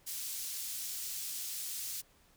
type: high-pass noise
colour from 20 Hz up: pink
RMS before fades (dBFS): -40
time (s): 0.06-2.02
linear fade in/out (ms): 20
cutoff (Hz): 5600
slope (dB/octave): 12
effects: pink hiss -66 dBFS RMS until 2.36 s